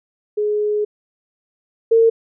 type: tone pair in turn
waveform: sine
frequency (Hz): 419.5 / 455.1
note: G#4 / A#4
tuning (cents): +17 / -42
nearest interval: minor second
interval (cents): 141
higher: second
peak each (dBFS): -16 / -9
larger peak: second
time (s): 0.37-0.85 / 1.91-2.1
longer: first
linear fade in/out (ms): 10
effects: none